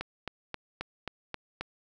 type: click train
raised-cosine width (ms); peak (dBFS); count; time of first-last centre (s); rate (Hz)
0.3; -18; 7; 0.01-1.61; 3.75
effects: none